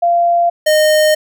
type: tone pair in turn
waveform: sine / square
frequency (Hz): 690 / 614.7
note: F5 / D#5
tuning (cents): -21 / -21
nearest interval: major second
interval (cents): 200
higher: first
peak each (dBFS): -9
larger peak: neither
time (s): 0.02-0.5 / 0.66-1.15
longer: second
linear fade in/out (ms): 10
effects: none